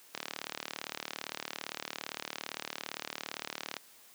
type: click train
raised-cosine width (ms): 0.2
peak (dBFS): -18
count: 137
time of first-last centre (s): 0.15-3.767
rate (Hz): 37.6
effects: white hiss -58 dBFS RMS until 4.14 s + high-pass 200 Hz 12 dB/octave